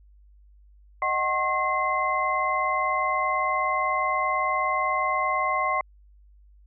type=tone cluster; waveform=sine; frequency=620 / 748 / 1077 / 2061 Hz; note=D#5 / F#5 / C6 / C7; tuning=-6 / +19 / +50 / -27 cents; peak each=-31 / -30 / -24 / -29 dBFS; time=1.02-5.81 s; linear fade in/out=2 ms; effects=added 50 Hz sine -51 dBFS peak until 6.66 s